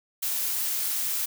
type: noise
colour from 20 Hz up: blue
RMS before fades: -28 dBFS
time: 0.22-1.26 s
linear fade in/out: 10 ms
effects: none